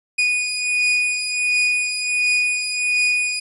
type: beating tone pair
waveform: 40% pulse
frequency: 2467 / 2468.4 Hz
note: D#7 / D#7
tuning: -15 / -14 cents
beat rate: 1.4 Hz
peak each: -23 / -18 dBFS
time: 0.18-3.4 s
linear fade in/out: 10 ms
effects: resampled to 24000 Hz